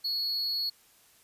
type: tone with amplitude modulation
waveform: triangle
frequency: 4357 Hz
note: C#8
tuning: 31 cents flat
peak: -25 dBFS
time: 0.04-0.7 s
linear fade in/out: 10 ms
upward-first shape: sine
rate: 256 Hz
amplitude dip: 45%
effects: white hiss -61 dBFS RMS until 1.23 s + resampled to 32000 Hz